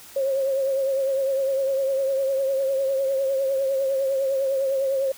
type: tone with vibrato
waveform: sine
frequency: 540 Hz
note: C#5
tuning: 45 cents flat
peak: -20 dBFS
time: 0.16-5.12 s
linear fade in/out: 5 ms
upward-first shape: triangle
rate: 9.9 Hz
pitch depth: 52 cents each way
effects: white hiss -45 dBFS RMS until 5.17 s